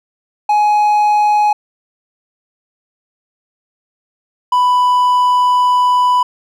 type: tone pair in turn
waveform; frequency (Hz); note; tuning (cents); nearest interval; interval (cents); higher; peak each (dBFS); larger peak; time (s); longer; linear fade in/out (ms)
triangle; 838 / 992.2; G#5 / B5; +15 / +8; minor third; 293; second; -7; neither; 0.49-1.53 / 4.52-6.23; second; 5
effects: none